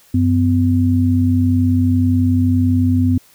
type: tone pair together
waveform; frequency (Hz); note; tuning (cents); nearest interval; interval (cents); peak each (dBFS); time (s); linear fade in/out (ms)
sine; 94.9 / 253.1; F#2 / B3; +44 / +43; octave + perfect fourth; 1699; -14; 0.14-3.18; 5
effects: white hiss -50 dBFS RMS until 3.34 s